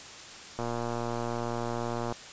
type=click train; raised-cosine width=1 ms; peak=-19 dBFS; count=182; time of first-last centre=0.59-2.124 s; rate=118 Hz; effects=white hiss -45 dBFS RMS until 2.32 s + resampled to 16000 Hz